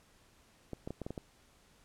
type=clicks; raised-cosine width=2 ms; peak=-26 dBFS; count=7; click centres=0.733 / 0.875 / 0.906 / 1.017 / 1.065 / 1.106 / 1.178 s; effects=pink hiss -65 dBFS RMS until 1.84 s + low-pass 11000 Hz 12 dB/octave